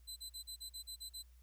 25% pulse tone bursts, 4037 Hz, B7, 37 cents sharp, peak -40 dBFS, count 9, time 0.07-1.229 s, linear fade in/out 20 ms, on 95 ms, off 38 ms, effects added 60 Hz sine -59 dBFS peak until 1.42 s + white hiss -75 dBFS RMS until 1.42 s

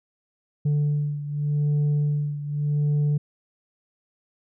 sine beating tone pair, 146.83 / 147.68 Hz, D3 / D3, 0 / +10 cents, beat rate 0.85 Hz, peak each -20 / -24 dBFS, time 0.65-3.18 s, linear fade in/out 10 ms, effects tanh soft clip ceiling -18 dBFS

